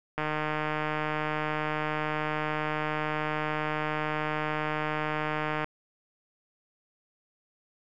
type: click train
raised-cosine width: 0.5 ms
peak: -15 dBFS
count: 837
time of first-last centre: 0.18-5.644 s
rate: 153 Hz
effects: none